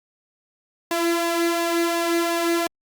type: tone with flanger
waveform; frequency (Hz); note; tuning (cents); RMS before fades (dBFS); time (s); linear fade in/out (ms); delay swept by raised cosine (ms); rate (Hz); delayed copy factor
sawtooth; 338.6; E4; +46; -22; 0.91-2.67; 2; 1.1 to 2.5; 2.8; +0.5
effects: Opus 48 kbps

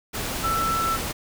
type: tone in noise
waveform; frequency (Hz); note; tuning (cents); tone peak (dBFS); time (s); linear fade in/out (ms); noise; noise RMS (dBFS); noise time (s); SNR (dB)
sine; 1329; E6; +14; -22; 0.43-0.97; 20; pink; -29; 0.13-1.13; +4
effects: none

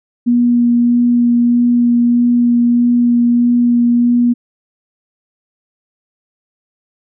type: tone with vibrato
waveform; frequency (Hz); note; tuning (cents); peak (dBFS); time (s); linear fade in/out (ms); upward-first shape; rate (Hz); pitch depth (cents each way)
sine; 240; B3; -49; -8; 0.26-4.34; 20; sine; 1.6; 10
effects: none

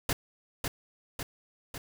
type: noise with echo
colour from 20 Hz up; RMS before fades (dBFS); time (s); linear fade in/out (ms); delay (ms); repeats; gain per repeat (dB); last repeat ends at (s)
pink; -28; 0.09-0.13; 2; 550; 3; -4; 1.78
effects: none

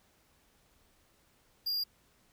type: tone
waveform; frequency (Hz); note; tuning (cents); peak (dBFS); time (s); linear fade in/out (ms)
square; 4812; D8; +41; -31; 1.66-1.84; 10
effects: pink hiss -68 dBFS RMS until 2.32 s

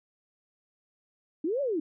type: linear two-way sweep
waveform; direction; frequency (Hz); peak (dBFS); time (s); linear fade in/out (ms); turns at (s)
sine; up then down; 287.4 to 588 to 287.4; -26; 1.44-1.8; 5; 1.61
effects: none

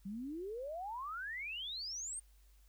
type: exponential sweep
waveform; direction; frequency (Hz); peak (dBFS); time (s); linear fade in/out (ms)
sine; up; 186.7 to 8970; -40; 0.05-2.2; 10
effects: added 50 Hz sine -61 dBFS peak until 2.68 s + white hiss -73 dBFS RMS until 2.68 s

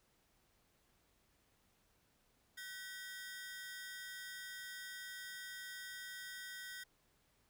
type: ring-modulated tone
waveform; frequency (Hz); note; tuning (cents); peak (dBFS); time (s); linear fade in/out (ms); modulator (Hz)
sawtooth; 1719; A6; -41; -40; 2.57-6.84; 10; 206
effects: pink hiss -75 dBFS RMS until 7.49 s

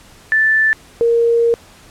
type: tone pair in turn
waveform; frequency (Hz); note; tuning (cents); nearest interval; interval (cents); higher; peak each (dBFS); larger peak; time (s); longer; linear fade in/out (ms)
sine; 1760 / 466.2; A6 / A#4; 0 / 0; octave + major seventh; 2300; first; -10; neither; 0.32-0.73 / 1.01-1.54; second; 0
effects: pink hiss -44 dBFS RMS until 1.9 s + low-pass 11000 Hz 12 dB/octave

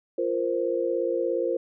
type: chord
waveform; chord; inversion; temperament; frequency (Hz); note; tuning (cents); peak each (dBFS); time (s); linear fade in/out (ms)
sine; F suspended fourth; none; equal with one note detuned; 346.8 / 466.2 / 523.3; F4 / Bb4 / C5; -12 / 0 / 0; -28 / -28 / -27; 0.18-1.57; 5
effects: none

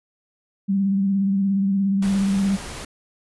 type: tone with vibrato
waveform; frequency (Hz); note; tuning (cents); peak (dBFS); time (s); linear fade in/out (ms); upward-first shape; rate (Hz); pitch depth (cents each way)
sine; 196; G3; 0; -17; 0.68-2.57; 20; sine; 17; 35
type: noise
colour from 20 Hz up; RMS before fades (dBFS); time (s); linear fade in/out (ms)
pink; -34; 2.02-2.85; 5
effects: resampled to 24000 Hz

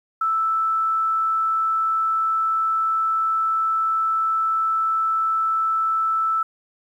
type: tone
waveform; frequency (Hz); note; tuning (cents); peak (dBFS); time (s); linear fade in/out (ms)
sine; 1318.5; E6; 0; -18; 0.21-6.43; 5
effects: 9-bit

